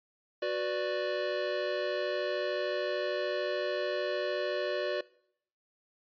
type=chord; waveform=square; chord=B minor; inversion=second; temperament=equal with one note detuned; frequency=368.3 / 493.9 / 587.3 Hz; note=F#4 / B4 / D5; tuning=-8 / 0 / 0 cents; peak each=-36 / -37 / -33 dBFS; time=0.42-5.01 s; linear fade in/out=5 ms; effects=noise-tail reverb RT60 0.7 s tail -22 dB re dry + resampled to 11025 Hz